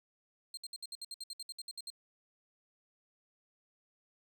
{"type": "tone bursts", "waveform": "30% pulse", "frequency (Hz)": 4186, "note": "C8", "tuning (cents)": 0, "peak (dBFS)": -38, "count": 15, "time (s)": [0.54, 1.902], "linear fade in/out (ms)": 2, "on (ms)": 32, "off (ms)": 63, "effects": []}